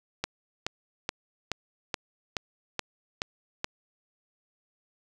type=click train; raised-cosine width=0.2 ms; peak=-11 dBFS; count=9; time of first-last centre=0.24-3.644 s; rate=2.35 Hz; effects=none